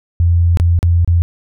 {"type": "tone with dropouts", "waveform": "sine", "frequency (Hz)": 85.6, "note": "F2", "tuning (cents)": -34, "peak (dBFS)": -8, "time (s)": [0.2, 1.22], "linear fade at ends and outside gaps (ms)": 0, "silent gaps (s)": [[0.572, 0.599], [0.79, 0.829], [1.047, 1.076]], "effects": []}